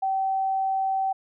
sine tone, 770 Hz, G5, 31 cents flat, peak -22 dBFS, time 0.02-1.13 s, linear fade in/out 10 ms, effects none

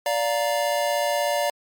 square chord, Bb major, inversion first, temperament just, 582.7 / 699.2 / 932.3 Hz, D5 / F5 / Bb5, -14 / +2 / 0 cents, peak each -24 / -27 / -29 dBFS, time 0.06-1.5 s, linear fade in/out 2 ms, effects MP3 96 kbps

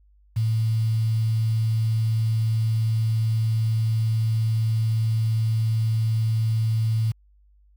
sine tone with quantisation, 111.4 Hz, A2, 22 cents sharp, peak -19 dBFS, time 0.36-7.12 s, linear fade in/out 10 ms, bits 7, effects added 50 Hz sine -54 dBFS peak until 7.76 s

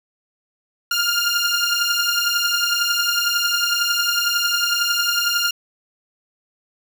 15% pulse beating tone pair, 1400 / 1411 Hz, F6 / F6, +4 / +17 cents, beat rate 11 Hz, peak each -14 dBFS, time 0.91-5.51 s, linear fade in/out 5 ms, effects none

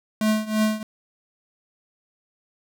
square tone with tremolo, 215.9 Hz, A3, 33 cents flat, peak -17 dBFS, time 0.21-0.83 s, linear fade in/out 2 ms, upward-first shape triangle, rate 3 Hz, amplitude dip 90%, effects none

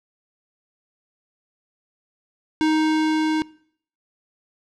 square tone with level ramp, 312.4 Hz, D#4, 7 cents sharp, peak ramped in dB -17 to -20 dBFS, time 2.61-3.42 s, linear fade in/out 0 ms, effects noise-tail reverb RT60 0.6 s tail -22 dB re dry + low-pass 5000 Hz 12 dB/octave

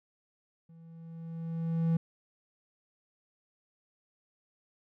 triangle tone with level ramp, 164.81 Hz, E3, in tune, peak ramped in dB -50 to -21 dBFS, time 0.69-1.97 s, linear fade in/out 5 ms, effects none

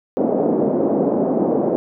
pink band-pass noise, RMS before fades -18 dBFS, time 0.17-1.76 s, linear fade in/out 0 ms, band 220 to 620 Hz, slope 24 dB/octave, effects none

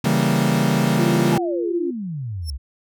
40% pulse chord, C# diminished seventh, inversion none, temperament equal, 138.59 / 164.81 / 196 / 233.1 Hz, C#3 / E3 / G3 / Bb3, 0 / 0 / 0 / 0 cents, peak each -21 dBFS, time 0.04-1.38 s, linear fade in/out 5 ms
sine tone, 345.9 Hz, F4, 17 cents flat, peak -21 dBFS, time 0.98-1.91 s, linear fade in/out 10 ms
sine exponential sweep, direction down, 897 to 61.74 Hz, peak -25 dBFS, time 1.31-2.58 s, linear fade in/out 20 ms
sawtooth tone with exponential growth, 5400 Hz, E8, 41 cents sharp, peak -23 dBFS, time 2.42-2.5 s, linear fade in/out 1 ms, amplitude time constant 17 ms
effects none

